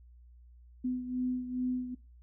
sine beating tone pair, 251.4 / 253.8 Hz, B3 / B3, +31 / +47 cents, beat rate 2.4 Hz, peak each -32 / -38 dBFS, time 0.84-1.95 s, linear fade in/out 10 ms, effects noise-tail reverb RT60 0.3 s tail -21 dB re dry + added 60 Hz sine -53 dBFS peak until 2.22 s

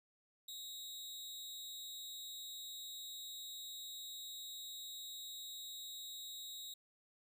sawtooth tone with amplitude modulation, 3800 Hz, A#7, 33 cents sharp, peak -40 dBFS, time 0.48-6.74 s, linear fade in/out 5 ms, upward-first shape sine, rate 227 Hz, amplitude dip 70%, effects none

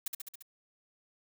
blue noise with echo, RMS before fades -34 dBFS, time 0.06-0.08 s, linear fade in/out 5 ms, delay 69 ms, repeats 5, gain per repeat -3 dB, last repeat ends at 0.425 s, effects none

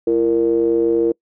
triangle ring-modulated tone, 62.8 Hz, B1, 30 cents sharp, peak -8 dBFS, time 0.07-1.12 s, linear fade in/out 5 ms, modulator 401 Hz, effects noise-tail reverb RT60 0.1 s tail -26 dB re dry

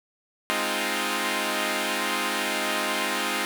5% pulse chord, F minor seventh, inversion first, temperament equal, 207.7 / 261.6 / 311.1 / 349.2 Hz, Ab3 / C4 / Eb4 / F4, 0 / 0 / 0 / 0 cents, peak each -19 dBFS, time 0.5-3.45 s, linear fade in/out 0 ms, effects none

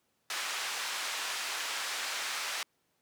pink band-pass noise, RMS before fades -36 dBFS, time 0.3-2.63 s, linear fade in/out 2 ms, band 1200 to 7300 Hz, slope 12 dB/octave, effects pink hiss -75 dBFS RMS until 3.01 s + high-pass 150 Hz 12 dB/octave

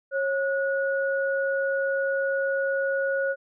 sine tone pair together, 546 / 1457.6 Hz, C#5 / F#6, -26 / -26 cents, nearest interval octave + perfect fourth, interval 1700 cents, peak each -24 / -28 dBFS, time 0.11-3.36 s, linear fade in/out 50 ms, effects none

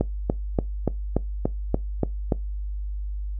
click train, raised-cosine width 2 ms, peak -7 dBFS, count 9, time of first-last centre 0.01-2.322 s, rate 3.46 Hz, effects noise-tail reverb RT60 0.2 s tail -22 dB re dry + added 50 Hz sine -27 dBFS peak until 3.39 s

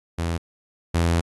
sawtooth tone pair in turn, 84 / 84.41 Hz, E2 / E2, +33 / +42 cents, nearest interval unison, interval 9 cents, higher second, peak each -19 / -14 dBFS, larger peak second, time 0.18-0.38 / 0.94-1.21 s, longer second, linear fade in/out 10 ms, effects AAC 32 kbps

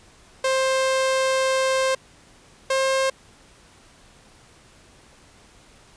sawtooth tone pair in turn, 527 / 532.2 Hz, C5 / C5, +12 / +29 cents, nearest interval unison, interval 17 cents, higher second, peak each -15 dBFS, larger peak neither, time 0.44-1.95 / 2.7-3.1 s, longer first, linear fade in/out 5 ms, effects pink hiss -52 dBFS RMS until 5.96 s + resampled to 22050 Hz

